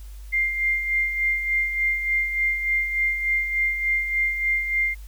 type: tone with tremolo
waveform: sine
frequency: 2100 Hz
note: C7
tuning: 6 cents sharp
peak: -18 dBFS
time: 0.32-4.95 s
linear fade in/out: 20 ms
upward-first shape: sine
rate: 3.4 Hz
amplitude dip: 55%
effects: added 50 Hz sine -36 dBFS peak until 5.07 s + white hiss -54 dBFS RMS until 5.07 s